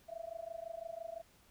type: tone with amplitude modulation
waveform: sine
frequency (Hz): 666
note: E5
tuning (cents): +18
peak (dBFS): -38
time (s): 0.08-1.22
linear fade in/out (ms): 20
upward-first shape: sine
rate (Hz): 25.9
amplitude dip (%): 95
effects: pink hiss -66 dBFS RMS until 1.5 s